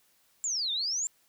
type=exponential two-way sweep; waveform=sine; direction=down then up; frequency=7459 to 3520 to 7459 Hz; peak=-28 dBFS; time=0.44-1.07 s; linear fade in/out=0 ms; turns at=0.72 s; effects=white hiss -67 dBFS RMS until 1.28 s